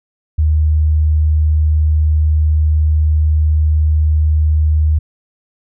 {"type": "tone", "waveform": "sine", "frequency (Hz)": 77, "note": "D#2", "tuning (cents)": -17, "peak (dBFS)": -9, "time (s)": [0.38, 4.99], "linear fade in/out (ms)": 10, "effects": []}